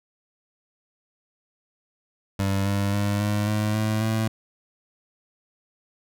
25% pulse tone with pitch steps, 98 / 100 / 102.04 / 104.13 / 106.25 / 108.42 / 110.64 Hz, G2 / G2 / G#2 / G#2 / G#2 / A2 / A2, 0 / +35 / -30 / +5 / +40 / -25 / +10 cents, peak -18 dBFS, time 2.39-4.28 s, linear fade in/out 5 ms, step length 270 ms, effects none

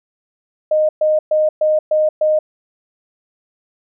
sine tone bursts, 617 Hz, D#5, 15 cents flat, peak -11 dBFS, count 6, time 0.71-2.39 s, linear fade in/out 5 ms, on 180 ms, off 120 ms, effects none

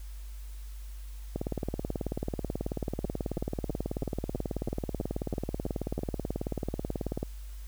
two click trains, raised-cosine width 2 ms, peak -18 / -21 dBFS, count 109 / 10, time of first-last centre 1.36-7.23 / 3.05-5.991 s, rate 18.4 / 3.06 Hz, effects added 50 Hz sine -39 dBFS peak until 7.67 s + white hiss -57 dBFS RMS until 7.67 s

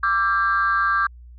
sine tone cluster, 1171 / 1348 / 1594 Hz, D6 / E6 / G6, -5 / +38 / +28 cents, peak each -19 / -25 / -20 dBFS, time 0.03-1.07 s, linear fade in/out 5 ms, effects tanh soft clip ceiling -10 dBFS + added 60 Hz sine -40 dBFS peak until 1.38 s

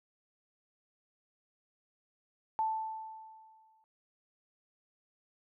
sine tone with exponential decay, 880 Hz, A5, in tune, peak -27 dBFS, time 2.59-3.84 s, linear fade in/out 0 ms, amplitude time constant 270 ms, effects none

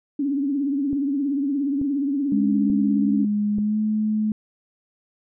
sine tone with vibrato, 280 Hz, C#4, 18 cents sharp, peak -20 dBFS, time 0.19-3.25 s, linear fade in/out 5 ms, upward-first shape triangle, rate 17 Hz, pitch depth 110 cents each way
click train, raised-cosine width 3 ms, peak -20 dBFS, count 4, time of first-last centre 0.93-3.585 s, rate 1.13 Hz
sine tone with pitch glide, 207.7 to 214.5 Hz, G#3 to A3, 0 to -44 cents, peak -19 dBFS, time 2.32-4.32 s, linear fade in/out 2 ms, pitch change +56 cents, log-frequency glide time 3.58-3.78 s
effects none

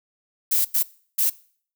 violet noise bursts at uneven times, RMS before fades -20 dBFS, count 3, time 0.51-0.65 / 0.74-0.83 / 1.18-1.3 s, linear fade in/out 10 ms, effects noise-tail reverb RT60 0.5 s tail -21 dB re dry

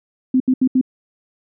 sine tone bursts, 257.9 Hz, C4, 25 cents flat, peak -11 dBFS, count 4, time 0.34-0.813 s, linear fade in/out 5 ms, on 62 ms, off 75 ms, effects none

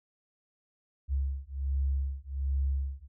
sine beating tone pair, 67.7 / 69 Hz, C#2 / C#2, -40 / -7 cents, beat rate 1.3 Hz, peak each -31 dBFS, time 1.08-3.08 s, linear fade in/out 50 ms, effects none

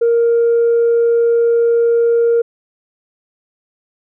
sine tone, 466.9 Hz, A#4, 3 cents sharp, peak -8 dBFS, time 0.01-2.42 s, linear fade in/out 10 ms, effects tanh soft clip ceiling -7 dBFS

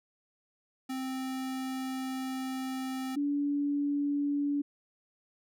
square / sine tone pair in turn, 261.6 / 287 Hz, C4 / D4, 0 / -40 cents, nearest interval major second, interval 160 cents, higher second, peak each -34 / -27 dBFS, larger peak second, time 0.89-3.16 / 3.16-4.62 s, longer first, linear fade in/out 10 ms, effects none

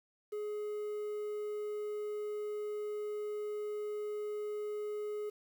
triangle tone with quantisation, 420 Hz, G#4, 19 cents sharp, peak -34 dBFS, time 0.32-5.3 s, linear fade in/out 10 ms, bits 10, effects none

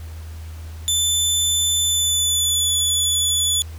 20% pulse tone with pitch glide, 3520 to 3448 Hz, A7 to A7, 0 to -36 cents, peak -11 dBFS, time 0.88-3.62 s, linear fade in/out 0 ms, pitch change -36 cents, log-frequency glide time 1.83-2.74 s, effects added 80 Hz sine -31 dBFS peak until 3.78 s + pink hiss -46 dBFS RMS until 3.78 s

